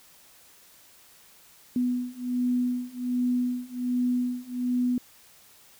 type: beating tone pair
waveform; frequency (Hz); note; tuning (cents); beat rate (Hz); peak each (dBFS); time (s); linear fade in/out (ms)
sine; 246.9 / 248.2; B3 / B3; 0 / +9; 1.3; -28 / -27; 1.76-4.98; 2
effects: white hiss -55 dBFS RMS until 5.79 s

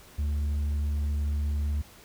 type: tone with tanh clipping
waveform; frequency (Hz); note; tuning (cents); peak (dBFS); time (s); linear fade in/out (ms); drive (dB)
sine; 73.4; D2; 0; -26; 0.18-1.82; 10; 4
effects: pink hiss -52 dBFS RMS until 2.04 s

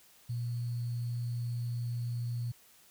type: tone with sample-and-hold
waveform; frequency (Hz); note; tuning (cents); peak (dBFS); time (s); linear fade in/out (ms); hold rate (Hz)
sine; 119.8; A#2; +48; -32; 0.29-2.52; 10; 4410
effects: white hiss -61 dBFS RMS until 2.9 s

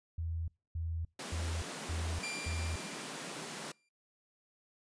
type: tone bursts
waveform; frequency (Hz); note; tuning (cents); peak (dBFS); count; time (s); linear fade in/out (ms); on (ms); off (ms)
sine; 82.41; E2; 0; -34; 5; 0.18-2.76; 5; 300; 270
type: high-pass noise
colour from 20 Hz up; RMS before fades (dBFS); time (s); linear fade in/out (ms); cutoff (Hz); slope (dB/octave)
pink; -43; 1.19-3.72; 5; 150; 48
type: tone with exponential decay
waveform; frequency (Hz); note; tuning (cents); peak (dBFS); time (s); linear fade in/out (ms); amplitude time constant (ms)
sawtooth; 2376; D7; +20; -33; 2.23-3.89; 5; 360
effects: noise-tail reverb RT60 0.3 s tail -26 dB re dry + resampled to 22050 Hz

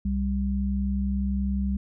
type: tone pair together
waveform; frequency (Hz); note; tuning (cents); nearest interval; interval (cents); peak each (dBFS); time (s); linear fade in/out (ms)
sine; 65.87 / 197.4; C2 / G3; +12 / +12; octave + perfect fifth; 1900; -26; 0.05-1.77; 5
effects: none

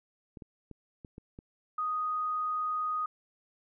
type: clicks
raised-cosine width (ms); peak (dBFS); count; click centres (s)
3; -32; 6; 0.372 / 0.422 / 0.713 / 1.048 / 1.181 / 1.389
type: tone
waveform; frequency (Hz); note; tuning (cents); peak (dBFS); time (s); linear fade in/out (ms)
sine; 1244.5; D#6; 0; -29; 1.78-3.06; 5
effects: none

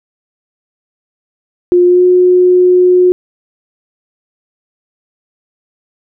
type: tone with pitch glide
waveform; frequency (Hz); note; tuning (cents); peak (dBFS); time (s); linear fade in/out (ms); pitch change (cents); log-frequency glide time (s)
sine; 355.2 to 362.2; F4 to F#4; +29 to -37; -4; 1.72-3.12; 0; +34; 1.86-2.04
effects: none

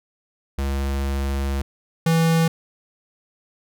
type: tone pair in turn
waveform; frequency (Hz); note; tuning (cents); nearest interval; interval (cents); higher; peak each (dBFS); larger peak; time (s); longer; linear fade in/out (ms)
square; 68.7 / 164.06; C#2 / E3; -15 / -8; octave + minor third; 1507; second; -22 / -16; second; 0.58-1.62 / 2.06-2.48; first; 5
effects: none

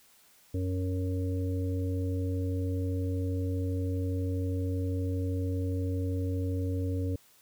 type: harmonic tone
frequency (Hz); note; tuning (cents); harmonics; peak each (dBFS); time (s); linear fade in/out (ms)
92.5; F#2; 0; 1 / 3 / 5 / 6; -29 / -35 / -39 / -46; 0.54-7.16; 5
effects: white hiss -61 dBFS RMS until 7.41 s

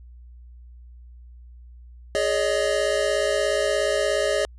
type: chord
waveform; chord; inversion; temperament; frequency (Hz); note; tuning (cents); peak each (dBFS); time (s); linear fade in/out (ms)
square; Ab suspended fourth; none; equal with one note detuned; 415.3 / 565.4 / 622.3; Ab4 / Db5 / Eb5; 0 / +34 / 0; -27 / -25 / -25; 2.15-4.45; 0
effects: added 60 Hz sine -42 dBFS peak until 4.58 s + resampled to 24000 Hz

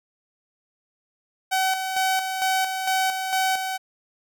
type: tone with tremolo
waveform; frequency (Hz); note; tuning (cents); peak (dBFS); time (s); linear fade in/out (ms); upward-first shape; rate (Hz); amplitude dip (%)
sawtooth; 758; F#5; +42; -16; 1.51-3.78; 20; square; 2.2; 50
effects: none

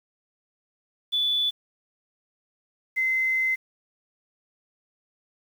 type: tone pair in turn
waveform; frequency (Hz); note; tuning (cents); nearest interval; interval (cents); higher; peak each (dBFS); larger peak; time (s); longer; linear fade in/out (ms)
sine; 3466 / 2061; A7 / C7; -27 / -27; major sixth; 900; first; -21; neither; 1.12-1.51 / 2.96-3.56; second; 20
effects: 8-bit

